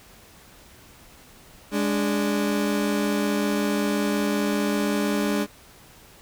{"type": "tone pair together", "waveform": "30% pulse", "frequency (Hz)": [206.3, 291.7], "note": ["G#3", "D4"], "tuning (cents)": [-11, -12], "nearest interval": "tritone", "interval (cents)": 599, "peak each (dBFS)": [-21, -23], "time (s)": [1.71, 5.47], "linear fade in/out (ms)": 50, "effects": ["pink hiss -50 dBFS RMS until 6.21 s"]}